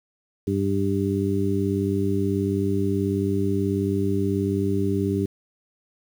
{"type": "harmonic tone", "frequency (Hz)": 98.5, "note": "G2", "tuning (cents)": 9, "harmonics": [1, 2, 3, 4], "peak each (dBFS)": [-26, -26, -26, -26], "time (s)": [0.47, 5.26], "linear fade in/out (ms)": 5, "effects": ["8-bit"]}